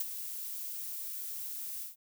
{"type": "noise with ADSR envelope", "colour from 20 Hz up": "violet", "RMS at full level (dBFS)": -31, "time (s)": [0, 1.96], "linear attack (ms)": 6, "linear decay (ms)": 24, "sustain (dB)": -9, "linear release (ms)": 140, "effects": []}